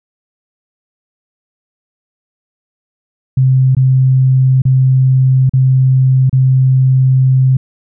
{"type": "tone with dropouts", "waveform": "sine", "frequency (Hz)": 130.81, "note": "C3", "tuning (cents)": 0, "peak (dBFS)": -6, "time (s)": [3.37, 7.57], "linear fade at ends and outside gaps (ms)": 5, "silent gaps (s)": [[3.75, 3.767], [4.62, 4.652], [5.495, 5.535], [6.296, 6.328]], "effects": []}